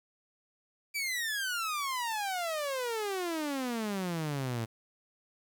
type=exponential sweep; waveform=sawtooth; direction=down; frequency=2349 to 110 Hz; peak=-28 dBFS; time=0.94-4.66 s; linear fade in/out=20 ms; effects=10-bit